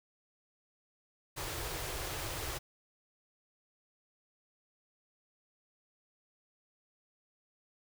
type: band-stop noise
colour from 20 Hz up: pink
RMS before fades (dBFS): -39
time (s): 1.36-2.59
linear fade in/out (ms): 20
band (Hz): 150 to 300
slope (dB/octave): 48
effects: none